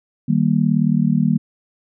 sine chord, Eb major, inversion none, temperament just, 155.56 / 194.45 / 233.3 Hz, Eb3 / G3 / Bb3, 0 / -14 / +2 cents, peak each -18 dBFS, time 0.28-1.38 s, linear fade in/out 10 ms, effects none

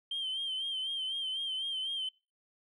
sine tone with vibrato, 3136 Hz, G7, in tune, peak -31 dBFS, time 0.11-2.09 s, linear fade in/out 5 ms, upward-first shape sine, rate 4 Hz, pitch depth 55 cents each way, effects noise-tail reverb RT60 0.3 s tail -25 dB re dry + tanh soft clip ceiling -30 dBFS

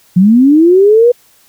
sine linear sweep, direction up, 172.6 to 493.9 Hz, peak -3 dBFS, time 0.16-1.12 s, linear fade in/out 10 ms, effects white hiss -48 dBFS RMS until 1.48 s

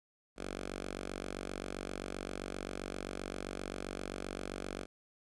5% pulse tone with notch filter, 47.62 Hz, G1, 49 cents flat, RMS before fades -42 dBFS, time 0.36-4.87 s, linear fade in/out 50 ms, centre 110 Hz, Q 0.72, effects resampled to 24000 Hz + 11-bit

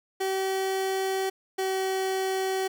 30% pulse tone pair in turn, 382.9 / 380.7 Hz, G4 / F#4, -41 / +49 cents, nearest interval unison, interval 10 cents, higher first, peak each -23 dBFS, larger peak neither, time 0.2-1.3 / 1.58-2.68 s, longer neither, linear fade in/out 10 ms, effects none

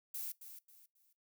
violet noise with echo, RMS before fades -42 dBFS, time 0.14-0.32 s, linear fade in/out 5 ms, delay 270 ms, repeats 3, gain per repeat -10 dB, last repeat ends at 1.13 s, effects noise-tail reverb RT60 0.2 s tail -21 dB re dry

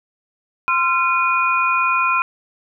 sine tone cluster, 1038 / 1367 / 2459 Hz, C6 / F6 / D#7, -14 / -37 / -21 cents, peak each -19 dBFS, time 0.68-2.22 s, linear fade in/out 0 ms, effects none

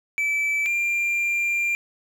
triangle tone pair in turn, 2313 / 2384 Hz, D7 / D7, -27 / +25 cents, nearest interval minor second, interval 52 cents, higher second, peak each -19 dBFS, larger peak neither, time 0.18-0.66 / 0.66-1.75 s, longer second, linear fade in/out 0 ms, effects none

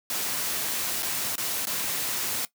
white noise with dropouts, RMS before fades -29 dBFS, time 0.1-2.45 s, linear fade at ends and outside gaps 1 ms, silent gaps 1.024-1.029 / 1.356-1.38 / 1.654-1.67 s, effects noise-tail reverb RT60 0.1 s tail -17 dB re dry + high-pass 100 Hz 12 dB/octave

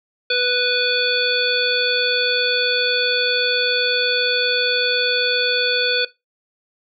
harmonic tone, 493.9 Hz, B4, in tune, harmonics 1 / 3 / 5 / 7 / 9, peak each -22 / -22 / -22 / -22 / -22 dBFS, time 0.3-6.05 s, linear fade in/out 5 ms, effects noise-tail reverb RT60 0.2 s tail -18 dB re dry

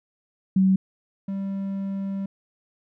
sine / triangle tone pair in turn, 190 / 195.57 Hz, F#3 / G3, +46 / -4 cents, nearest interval minor second, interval 50 cents, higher second, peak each -15 / -24 dBFS, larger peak first, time 0.56-0.76 / 1.28-2.26 s, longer second, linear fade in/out 5 ms, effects none

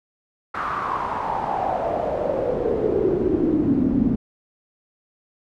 brown noise with band-pass filter sweep, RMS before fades -22 dBFS, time 0.54-4.16 s, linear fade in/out 10 ms, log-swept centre 1300 to 230 Hz, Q 5.7, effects none

